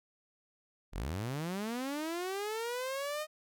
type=linear sweep; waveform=sawtooth; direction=up; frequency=33.56 to 622.3 Hz; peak=-31 dBFS; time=0.92-3.27 s; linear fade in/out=50 ms; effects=none